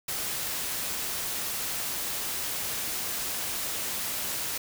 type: noise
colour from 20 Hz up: white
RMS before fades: -32 dBFS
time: 0.08-4.58 s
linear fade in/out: 5 ms
effects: none